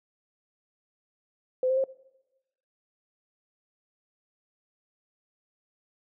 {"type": "tone with pitch steps", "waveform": "sine", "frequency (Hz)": [512, 522.8, 533.7], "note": ["C5", "C5", "C5"], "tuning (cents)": [-38, -1, 34], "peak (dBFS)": -22, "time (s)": [1.63, 1.84], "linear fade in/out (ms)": 2, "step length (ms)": 70, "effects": ["noise-tail reverb RT60 1.0 s tail -22 dB re dry"]}